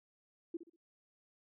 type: tone with echo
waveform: sine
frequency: 336.2 Hz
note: E4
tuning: 34 cents sharp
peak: -36 dBFS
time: 0.54-0.57 s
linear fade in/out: 5 ms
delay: 64 ms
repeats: 3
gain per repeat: -11 dB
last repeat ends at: 0.762 s
effects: none